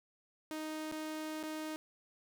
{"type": "tone with dropouts", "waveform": "sawtooth", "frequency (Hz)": 311.1, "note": "D#4", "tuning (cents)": 0, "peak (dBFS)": -35, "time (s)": [0.51, 1.76], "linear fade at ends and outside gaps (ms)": 0, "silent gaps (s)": [[0.915, 0.923], [1.43, 1.435]], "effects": ["11-bit"]}